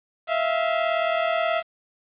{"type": "tone pair together", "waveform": "sawtooth", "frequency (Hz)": [649.4, 688], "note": ["E5", "F5"], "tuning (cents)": [-26, -26], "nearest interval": "minor second", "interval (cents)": 100, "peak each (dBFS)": [-19, -21], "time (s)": [0.27, 1.63], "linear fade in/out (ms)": 50, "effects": ["resampled to 8000 Hz", "8-bit"]}